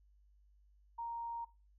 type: tone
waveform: sine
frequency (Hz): 932.3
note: A#5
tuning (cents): 0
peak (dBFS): -39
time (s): 0.98-1.45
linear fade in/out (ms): 10
effects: noise-tail reverb RT60 0.3 s tail -20 dB re dry + added 50 Hz sine -64 dBFS peak until 1.78 s